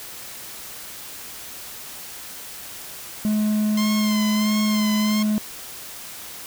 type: tone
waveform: triangle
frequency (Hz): 212.6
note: G#3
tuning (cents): +41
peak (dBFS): -16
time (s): 3.25-5.38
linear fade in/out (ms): 0
type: tone with vibrato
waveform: 10% pulse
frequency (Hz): 1046.5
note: C6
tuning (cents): 0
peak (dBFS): -18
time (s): 3.77-5.23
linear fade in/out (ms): 5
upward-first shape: sine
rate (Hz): 1.5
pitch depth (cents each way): 56
effects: white hiss -37 dBFS RMS until 6.46 s